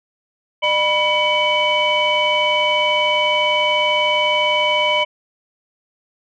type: tone cluster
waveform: sine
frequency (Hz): 604 / 980 / 2268 / 3009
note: D5 / B5 / C#7 / F#7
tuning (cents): +48 / -14 / +39 / +28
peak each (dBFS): -19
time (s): 0.62-5.05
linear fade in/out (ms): 20
effects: tanh soft clip ceiling -7 dBFS